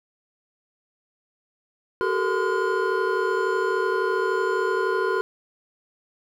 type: tone cluster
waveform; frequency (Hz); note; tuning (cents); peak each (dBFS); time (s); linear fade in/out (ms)
triangle; 380.4 / 431.1 / 464 / 1023 / 1432; F#4 / A4 / A#4 / C6 / F6; +48 / -35 / -8 / -39 / +43; -23 / -26 / -27 / -26 / -27; 2.01-5.21; 0
effects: none